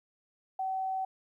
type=tone; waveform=sine; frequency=761 Hz; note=F#5; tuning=48 cents sharp; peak=-30 dBFS; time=0.59-1.05 s; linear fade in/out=5 ms; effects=12-bit